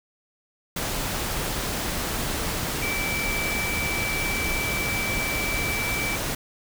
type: tone in noise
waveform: sine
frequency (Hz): 2319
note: D7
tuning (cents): -22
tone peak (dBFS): -27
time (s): 2.82-6.16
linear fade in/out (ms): 5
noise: pink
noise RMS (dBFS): -28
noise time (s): 0.76-6.35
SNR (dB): -2
effects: none